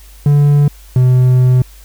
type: tone pair in turn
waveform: triangle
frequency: 144.9 / 126.79 Hz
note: D3 / B2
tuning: -23 / +46 cents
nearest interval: major second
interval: 231 cents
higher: first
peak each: -4 dBFS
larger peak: neither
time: 0.26-0.68 / 0.96-1.62 s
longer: second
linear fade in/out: 2 ms
effects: added 50 Hz sine -36 dBFS peak until 1.84 s + white hiss -44 dBFS RMS until 1.84 s